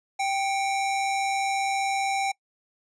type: tone pair together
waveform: square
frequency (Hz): 784 / 2217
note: G5 / C#7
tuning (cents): 0 / 0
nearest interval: octave + tritone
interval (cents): 1800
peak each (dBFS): -25 / -34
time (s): 0.19-2.32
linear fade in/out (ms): 10
effects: noise-tail reverb RT60 0.1 s tail -24 dB re dry + resampled to 22050 Hz